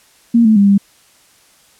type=tone with pitch steps; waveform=sine; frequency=233.4 / 218.3 / 200.4 / 199.2 Hz; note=A#3 / A3 / G3 / G3; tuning=+2 / -13 / +38 / +28 cents; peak=-6 dBFS; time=0.34-0.78 s; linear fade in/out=10 ms; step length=110 ms; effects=white hiss -50 dBFS RMS until 1.79 s + low-pass 11000 Hz 12 dB/octave